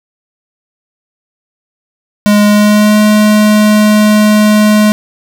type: tone with pitch glide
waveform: square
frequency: 207.5 to 211.7 Hz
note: G#3 to G#3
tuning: -1 to +33 cents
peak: -5 dBFS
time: 2.26-4.92 s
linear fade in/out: 0 ms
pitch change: +34 cents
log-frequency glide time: 2.46-2.99 s
effects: none